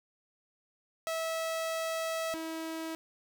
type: tone pair in turn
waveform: sawtooth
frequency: 650 / 323.3 Hz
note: E5 / E4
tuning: -24 / -34 cents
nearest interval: octave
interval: 1210 cents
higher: first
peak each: -28 / -32 dBFS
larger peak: first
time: 1.07-2.34 / 2.34-2.95 s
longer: first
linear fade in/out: 0 ms
effects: none